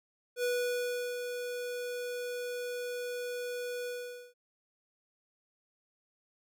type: tone with ADSR envelope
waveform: square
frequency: 490 Hz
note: B4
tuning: 14 cents flat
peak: -29 dBFS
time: 0.36-4.34 s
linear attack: 74 ms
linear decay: 730 ms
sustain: -7 dB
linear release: 470 ms
effects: none